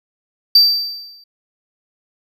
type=tone with exponential decay; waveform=triangle; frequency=4659 Hz; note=D8; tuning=15 cents flat; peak=-3 dBFS; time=0.55-1.24 s; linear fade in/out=5 ms; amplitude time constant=150 ms; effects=none